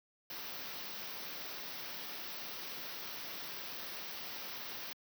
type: band-stop noise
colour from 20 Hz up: white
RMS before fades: -44 dBFS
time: 0.3-4.93 s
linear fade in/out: 2 ms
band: 5900 to 14000 Hz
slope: 96 dB/octave
effects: high-pass 150 Hz 12 dB/octave